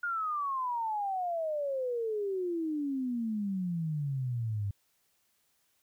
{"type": "exponential sweep", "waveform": "sine", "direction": "down", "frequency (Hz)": [1438, 98], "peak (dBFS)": -30, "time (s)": [0.03, 4.71], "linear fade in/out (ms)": 5, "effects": ["white hiss -73 dBFS RMS until 5.82 s"]}